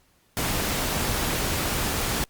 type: noise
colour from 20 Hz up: pink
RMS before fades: -26 dBFS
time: 0.37-2.24 s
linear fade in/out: 0 ms
effects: pink hiss -63 dBFS RMS until 2.29 s + Opus 48 kbps